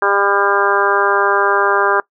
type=harmonic tone; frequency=200.2 Hz; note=G3; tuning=37 cents sharp; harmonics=2 / 3 / 4 / 5 / 6 / 7 / 8; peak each=-18 / -22 / -21 / -19 / -18 / -20 / -19 dBFS; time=0.02-2 s; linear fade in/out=2 ms; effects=noise-tail reverb RT60 0.1 s tail -22 dB re dry